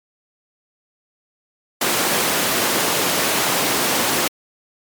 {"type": "high-pass noise", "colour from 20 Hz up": "pink", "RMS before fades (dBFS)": -19, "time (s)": [1.81, 4.28], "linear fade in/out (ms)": 5, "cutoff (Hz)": 270, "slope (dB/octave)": 12, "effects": ["MP3 96 kbps"]}